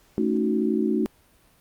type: chord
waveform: sine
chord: D# half-diminished seventh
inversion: second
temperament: equal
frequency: 220 / 277.2 / 311.1 / 370 Hz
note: A3 / C#4 / D#4 / F#4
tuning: 0 / 0 / 0 / 0 cents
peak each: -24 / -29 / -26 / -26 dBFS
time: 0.18-1.06 s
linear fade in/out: 0 ms
effects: pink hiss -59 dBFS RMS until 1.6 s + Opus 48 kbps